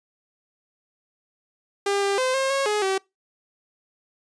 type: tone with pitch steps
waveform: sawtooth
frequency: 400.4 / 397.9 / 515 / 535 / 547 / 419.9 / 384.1 Hz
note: G4 / G4 / C5 / C5 / C#5 / G#4 / G4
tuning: +37 / +26 / -28 / +38 / -23 / +19 / -35 cents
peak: -17 dBFS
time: 1.86-2.98 s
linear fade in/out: 5 ms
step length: 160 ms
effects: noise-tail reverb RT60 0.2 s tail -24 dB re dry + resampled to 22050 Hz